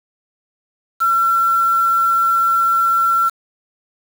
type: tone with quantisation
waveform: sine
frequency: 1354 Hz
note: E6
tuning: 46 cents sharp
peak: -12 dBFS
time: 1-3.3 s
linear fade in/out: 20 ms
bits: 5
effects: none

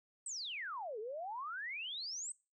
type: exponential two-way sweep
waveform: sine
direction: down then up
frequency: 8410 to 411.2 to 8410 Hz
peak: -40 dBFS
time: 0.26-2.32 s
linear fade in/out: 2 ms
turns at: 0.99 s
effects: noise-tail reverb RT60 0.3 s tail -22 dB re dry

